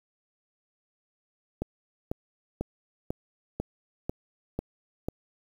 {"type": "click train", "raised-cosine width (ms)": 2, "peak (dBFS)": -16, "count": 8, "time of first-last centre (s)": [1.62, 5.085], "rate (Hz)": 2.02, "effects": ["8-bit"]}